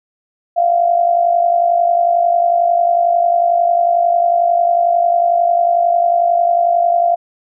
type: tone with amplitude modulation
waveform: sine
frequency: 691 Hz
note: F5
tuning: 19 cents flat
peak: -7 dBFS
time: 0.56-7.16 s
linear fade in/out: 20 ms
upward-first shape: sine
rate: 51.1 Hz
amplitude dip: 65%
effects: none